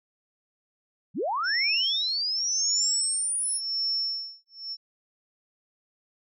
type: linear sweep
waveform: sine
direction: up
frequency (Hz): 121.7 to 10590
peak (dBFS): -25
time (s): 1.14-3.61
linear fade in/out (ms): 50
type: tone with tremolo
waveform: sine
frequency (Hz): 5400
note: E8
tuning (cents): +41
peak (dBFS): -24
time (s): 1.43-4.77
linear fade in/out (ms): 50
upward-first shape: sine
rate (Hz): 0.91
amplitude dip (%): 100
effects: none